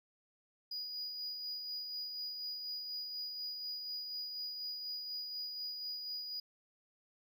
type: tone with tremolo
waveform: triangle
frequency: 4912 Hz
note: D#8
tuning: 23 cents flat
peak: -37 dBFS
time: 0.71-6.4 s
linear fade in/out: 5 ms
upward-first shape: sine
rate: 4.1 Hz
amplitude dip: 35%
effects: none